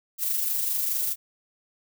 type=noise with amplitude modulation; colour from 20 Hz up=violet; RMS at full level=-25 dBFS; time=0.18-1.16 s; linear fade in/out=50 ms; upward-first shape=sine; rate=24.7 Hz; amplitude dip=35%; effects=none